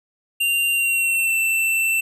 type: tone with pitch glide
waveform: square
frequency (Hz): 2779 to 2677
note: F7 to E7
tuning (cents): -9 to +26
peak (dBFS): -18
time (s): 0.4-2.01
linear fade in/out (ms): 10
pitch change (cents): -65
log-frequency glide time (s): 0.72-1.37
effects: none